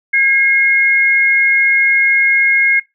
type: tone pair together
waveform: sine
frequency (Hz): 1638.4 / 2152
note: G#6 / C7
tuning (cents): -24 / +48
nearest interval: perfect fourth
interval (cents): 472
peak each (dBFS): -16 / -10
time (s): 0.13-2.8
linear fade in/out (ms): 10
effects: noise-tail reverb RT60 0.2 s tail -20 dB re dry